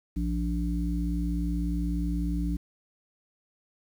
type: harmonic tone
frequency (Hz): 58.27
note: A#1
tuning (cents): 0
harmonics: 1 / 3 / 5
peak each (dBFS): -28 / -31 / -33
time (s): 0.16-2.57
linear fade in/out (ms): 10
effects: 9-bit